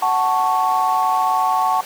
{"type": "chord", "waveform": "sine", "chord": "F# minor", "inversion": "none", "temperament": "equal with one note detuned", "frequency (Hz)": [744.7, 880, 1108.7], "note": ["F#5", "A5", "C#6"], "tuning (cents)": [11, 0, 0], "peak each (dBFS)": -19, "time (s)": [0.02, 1.81], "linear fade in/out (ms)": 5, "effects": ["pink hiss -34 dBFS RMS until 1.85 s", "high-pass 400 Hz 12 dB/octave"]}